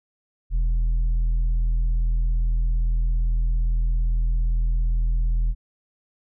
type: tone with tanh clipping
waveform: sine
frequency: 41.2 Hz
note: E1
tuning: in tune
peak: -19 dBFS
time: 0.5-5.55 s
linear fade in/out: 50 ms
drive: 4 dB
effects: none